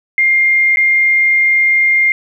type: tone with dropouts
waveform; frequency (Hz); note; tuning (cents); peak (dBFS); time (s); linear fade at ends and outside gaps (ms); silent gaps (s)
sine; 2114; C7; +17; -8; 0.18-2.12; 1; 0.76-0.771
effects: 8-bit